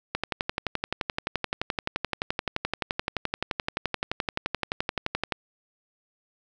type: click train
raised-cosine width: 0.3 ms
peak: -10 dBFS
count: 61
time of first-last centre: 0.15-5.322 s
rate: 11.6 Hz
effects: none